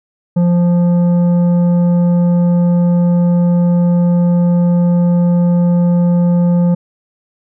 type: tone with tanh clipping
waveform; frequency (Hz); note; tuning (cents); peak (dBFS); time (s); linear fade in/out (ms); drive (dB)
triangle; 174.61; F3; 0; -10; 0.36-6.75; 10; 13
effects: none